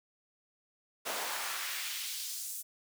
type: noise with high-pass filter sweep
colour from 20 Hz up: pink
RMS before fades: -38 dBFS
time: 1.05-2.63 s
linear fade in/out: 20 ms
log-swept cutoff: 510 to 9100 Hz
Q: 1.1
effects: none